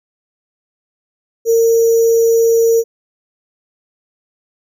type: tone with sample-and-hold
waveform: sine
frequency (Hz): 458.6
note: A#4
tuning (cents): -28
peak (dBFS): -8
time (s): 1.45-2.84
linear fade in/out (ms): 50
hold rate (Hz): 6300
effects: none